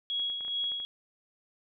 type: tone with tremolo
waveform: sine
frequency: 3322 Hz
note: G#7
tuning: in tune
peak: -28 dBFS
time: 0.1-0.85 s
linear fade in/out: 0 ms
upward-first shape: sine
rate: 2.4 Hz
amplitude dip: 50%
type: clicks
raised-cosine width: 0.5 ms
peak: -36 dBFS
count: 8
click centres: 0.197 / 0.3 / 0.408 / 0.449 / 0.481 / 0.641 / 0.718 / 0.801 s
effects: none